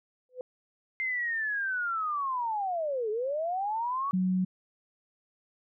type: tone with exponential growth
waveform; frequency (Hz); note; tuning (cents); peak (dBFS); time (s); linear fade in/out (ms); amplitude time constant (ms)
sine; 504; B4; +35; -30; 0.29-0.41; 1; 24
type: linear two-way sweep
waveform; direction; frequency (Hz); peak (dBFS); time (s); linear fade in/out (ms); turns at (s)
sine; down then up; 2099 to 413.5 to 1139; -28; 1-4.11; 0; 3.1
type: tone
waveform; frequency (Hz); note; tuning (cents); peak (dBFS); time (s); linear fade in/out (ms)
sine; 185; F#3; 0; -24; 4.13-4.45; 10
effects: none